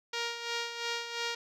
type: tone with tremolo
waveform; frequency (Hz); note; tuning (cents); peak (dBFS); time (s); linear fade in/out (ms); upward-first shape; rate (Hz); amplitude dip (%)
5% pulse; 469; A#4; +11; -19; 0.13-1.35; 5; sine; 2.9; 60
effects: low-pass 6000 Hz 12 dB/octave